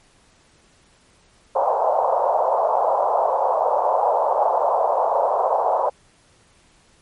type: band-pass noise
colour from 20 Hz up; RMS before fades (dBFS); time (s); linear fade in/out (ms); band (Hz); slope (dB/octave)
pink; -19; 1.55-5.9; 10; 530 to 1000; 48
effects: pink hiss -56 dBFS RMS until 7.01 s + MP3 48 kbps